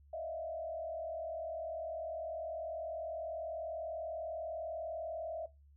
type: tone with frequency modulation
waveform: sine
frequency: 650 Hz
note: E5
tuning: 24 cents flat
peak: -38 dBFS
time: 0.13-5.46 s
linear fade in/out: 5 ms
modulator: 40.1 Hz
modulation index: 1
effects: noise-tail reverb RT60 0.2 s tail -17 dB re dry + added 71 Hz sine -59 dBFS peak until 5.76 s